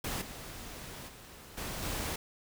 pink noise with level steps, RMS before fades -36 / -45 / -51 / -39 / -36 dBFS, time 0.04-2.16 s, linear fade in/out 5 ms, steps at 0.21 / 1.08 / 1.57 / 1.82 s, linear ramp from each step 10 ms, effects none

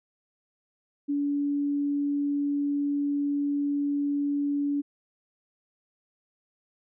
sine tone, 286.3 Hz, D4, 44 cents flat, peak -24 dBFS, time 1.08-4.82 s, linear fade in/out 20 ms, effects none

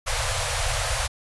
pink band-stop noise, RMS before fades -25 dBFS, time 0.06-1.08 s, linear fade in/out 20 ms, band 130 to 490 Hz, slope 96 dB/octave, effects resampled to 24000 Hz

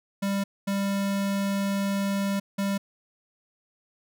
square tone bursts at uneven times, 198 Hz, G3, 18 cents sharp, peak -25 dBFS, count 3, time 0.22-0.44 / 0.67-2.4 / 2.58-2.78 s, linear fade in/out 10 ms, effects none

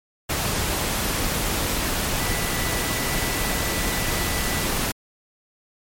sine tone in noise, 1975.5 Hz, B6, in tune, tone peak -33 dBFS, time 2.19-4.67 s, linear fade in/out 10 ms, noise pink, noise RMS -24 dBFS, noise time 0.29-4.92 s, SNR -12 dB, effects MP3 64 kbps

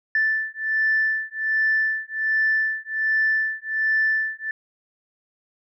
sine beating tone pair, 1760 / 1761.3 Hz, A6 / A6, 0 / +1 cents, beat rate 1.3 Hz, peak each -22 dBFS, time 0.15-4.51 s, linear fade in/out 2 ms, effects tanh soft clip ceiling -12 dBFS

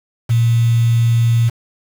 sine tone with quantisation, 116.54 Hz, A#2, in tune, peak -10 dBFS, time 0.29-1.5 s, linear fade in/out 20 ms, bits 5, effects none

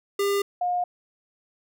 square / sine tone pair in turn, 400.9 / 714.3 Hz, G4 / F5, +39 / +39 cents, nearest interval minor seventh, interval 1000 cents, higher second, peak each -22 dBFS, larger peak neither, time 0.19-0.42 / 0.61-0.84 s, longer neither, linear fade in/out 5 ms, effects none

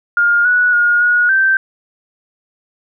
sine tone with pitch steps, 1414 / 1470 / 1430 / 1450 / 1558 Hz, F6 / F#6 / F6 / F#6 / G6, +21 / -12 / +41 / -35 / -11 cents, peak -9 dBFS, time 0.17-1.57 s, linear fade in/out 2 ms, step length 280 ms, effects none

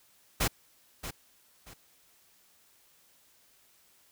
pink noise with echo, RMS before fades -27 dBFS, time 0.4-0.48 s, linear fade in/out 10 ms, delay 630 ms, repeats 2, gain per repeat -11 dB, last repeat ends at 1.74 s, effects white hiss -64 dBFS RMS until 4.11 s

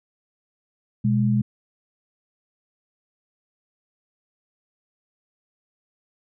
sine tone pair together, 123.5 / 207.7 Hz, B2 / G#3, 0 / 0 cents, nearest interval major sixth, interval 900 cents, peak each -20 dBFS, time 1.04-1.42 s, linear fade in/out 10 ms, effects none

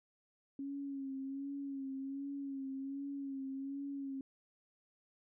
sine tone with vibrato, 274.2 Hz, C#4, 19 cents flat, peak -39 dBFS, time 0.59-4.21 s, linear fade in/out 2 ms, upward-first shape sine, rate 1.3 Hz, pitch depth 40 cents each way, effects none

